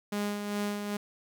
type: tone with tremolo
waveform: sawtooth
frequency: 205.7 Hz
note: G#3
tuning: 16 cents flat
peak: -25 dBFS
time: 0.12-0.97 s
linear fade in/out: 5 ms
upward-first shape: sine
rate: 2.5 Hz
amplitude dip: 45%
effects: 11-bit